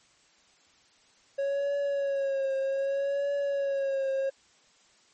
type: tone with vibrato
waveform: triangle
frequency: 552 Hz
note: C#5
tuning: 7 cents flat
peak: -24 dBFS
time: 1.38-4.3 s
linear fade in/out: 10 ms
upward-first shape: triangle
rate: 0.64 Hz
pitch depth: 50 cents each way
effects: white hiss -62 dBFS RMS until 5.13 s + MP3 32 kbps